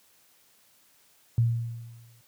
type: tone with exponential decay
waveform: sine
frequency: 116.54 Hz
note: A#2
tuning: in tune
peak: -17 dBFS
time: 1.38-2.21 s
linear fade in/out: 0 ms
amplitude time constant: 180 ms
effects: white hiss -62 dBFS RMS until 2.27 s + high-pass 60 Hz 12 dB/octave